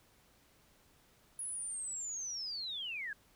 sine linear sweep, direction down, 10548 to 1591 Hz, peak -38 dBFS, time 1.39-3.13 s, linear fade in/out 2 ms, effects pink hiss -67 dBFS RMS until 3.35 s

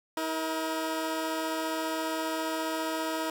15% pulse tone pair together, 319.8 / 472.3 Hz, D#4 / A#4, +48 / +23 cents, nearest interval perfect fifth, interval 675 cents, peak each -24 / -31 dBFS, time 0.17-3.3 s, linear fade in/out 2 ms, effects none

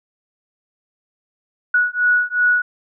sine beating tone pair, 1464 / 1466.7 Hz, F#6 / F#6, -19 / -16 cents, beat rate 2.7 Hz, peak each -17 / -17 dBFS, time 1.74-2.62 s, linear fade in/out 5 ms, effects none

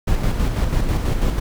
brown noise with tremolo, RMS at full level -17 dBFS, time 0.07-1.4 s, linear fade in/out 10 ms, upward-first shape square, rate 6.1 Hz, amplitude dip 40%, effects none

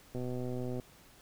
click train, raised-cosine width 2 ms, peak -26 dBFS, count 82, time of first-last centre 0.15-0.798 s, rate 125 Hz, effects pink hiss -59 dBFS RMS until 1.21 s

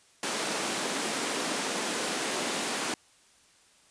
pink high-pass noise, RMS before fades -31 dBFS, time 0.23-2.94 s, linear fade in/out 2 ms, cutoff 220 Hz, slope 24 dB/octave, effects white hiss -61 dBFS RMS until 3.9 s + resampled to 22050 Hz

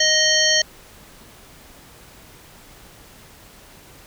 harmonic tone with a mistuned harmonic, 622.3 Hz, D#5, in tune, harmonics 1 / 3 / 5 / 7 / 9 / 10, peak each -24 / -20 / -21 / -20 / -22 / -24 dBFS, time 0-0.62 s, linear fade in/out 5 ms, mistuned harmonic 10, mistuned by +31 cents, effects pink hiss -46 dBFS RMS until 4.06 s

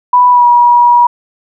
sine tone with pitch glide, 987.8 to 962.5 Hz, B5 to B5, 0 to -45 cents, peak -3 dBFS, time 0.13-1.07 s, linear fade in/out 5 ms, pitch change -45 cents, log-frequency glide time 0.3-0.46 s, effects none

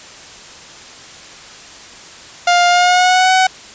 sawtooth tone with pitch glide, 704 to 750.2 Hz, F5 to F#5, +14 to +24 cents, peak -5 dBFS, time 2.47-3.47 s, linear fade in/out 5 ms, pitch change +110 cents, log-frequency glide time 2.68-3.32 s, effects white hiss -36 dBFS RMS until 3.74 s + resampled to 16000 Hz

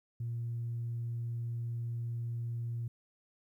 sine tone, 117.5 Hz, A#2, 14 cents sharp, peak -33 dBFS, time 0.2-2.88 s, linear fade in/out 5 ms, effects tanh soft clip ceiling -30 dBFS + 12-bit

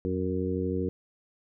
harmonic tone with a mistuned harmonic, 92.5 Hz, F#2, in tune, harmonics 1 / 2 / 3 / 4 / 5, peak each -33 / -33 / -33 / -33 / -33 dBFS, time 0.05-0.89 s, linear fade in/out 0 ms, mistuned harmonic 1, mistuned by -110 cents, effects none

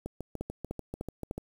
two click trains, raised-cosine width 2 ms, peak -21 / -23 dBFS, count 4 / 10, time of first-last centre 0.41-1.311 / 0.06-1.38 s, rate 3.33 / 6.82 Hz, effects 8-bit

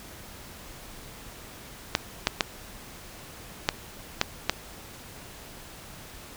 clicks, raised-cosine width 0.2 ms, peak -3 dBFS, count 6, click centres 1.951 / 2.271 / 2.408 / 3.689 / 4.214 / 4.496 s, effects pink hiss -45 dBFS RMS until 6.36 s

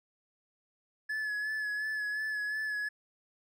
triangle tone with vibrato, 1712 Hz, A6, 48 cents flat, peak -30 dBFS, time 1.09-2.89 s, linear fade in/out 10 ms, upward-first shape sine, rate 2.8 Hz, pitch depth 31 cents each way, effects none

